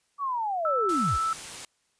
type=linear sweep; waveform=sine; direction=down; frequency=1164 to 32.47 Hz; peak=-26 dBFS; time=0.18-1.19 s; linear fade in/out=50 ms
type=tone; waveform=sine; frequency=1319 Hz; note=E6; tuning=1 cent sharp; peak=-24 dBFS; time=0.65-1.33 s; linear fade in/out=2 ms
type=noise; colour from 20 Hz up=white; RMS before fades=-39 dBFS; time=0.89-1.65 s; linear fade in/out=2 ms
effects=white hiss -71 dBFS RMS until 1.99 s + resampled to 22050 Hz